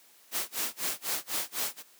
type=noise with tremolo; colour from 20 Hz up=white; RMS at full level=-30 dBFS; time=0.31-1.83 s; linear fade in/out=50 ms; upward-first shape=sine; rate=4 Hz; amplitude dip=100%; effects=white hiss -59 dBFS RMS until 1.99 s + high-pass 200 Hz 12 dB/octave